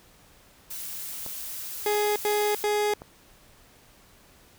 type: noise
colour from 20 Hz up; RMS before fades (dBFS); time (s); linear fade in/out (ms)
blue; -36; 0.7-2.64; 10
type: clicks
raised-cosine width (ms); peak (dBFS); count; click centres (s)
1; -26; 2; 1.263 / 3.019
type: tone bursts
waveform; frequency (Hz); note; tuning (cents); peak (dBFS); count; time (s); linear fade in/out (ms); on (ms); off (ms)
30% pulse; 417.3; G#4; +8; -20; 3; 1.86-2.938; 2; 300; 89
effects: pink hiss -56 dBFS RMS until 4.58 s